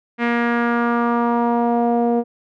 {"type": "tone with low-pass filter sweep", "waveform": "sawtooth", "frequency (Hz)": 236.7, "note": "A#3", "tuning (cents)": 27, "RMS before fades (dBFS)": -18, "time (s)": [0.18, 2.24], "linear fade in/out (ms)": 50, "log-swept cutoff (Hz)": [2100, 580], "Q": 2.8, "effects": []}